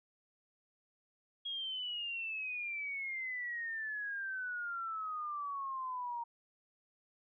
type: exponential sweep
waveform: sine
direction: down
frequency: 3300 to 932.3 Hz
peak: -37 dBFS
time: 1.45-6.24 s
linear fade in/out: 10 ms
effects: none